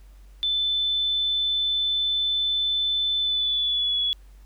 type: tone with pitch glide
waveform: sine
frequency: 3520 to 3384 Hz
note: A7 to G#7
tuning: 0 to +32 cents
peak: -21 dBFS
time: 0.43-4.13 s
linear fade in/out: 0 ms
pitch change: -68 cents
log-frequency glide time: 3.2-4.01 s
effects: added 48 Hz sine -45 dBFS peak until 4.45 s + pink hiss -62 dBFS RMS until 4.45 s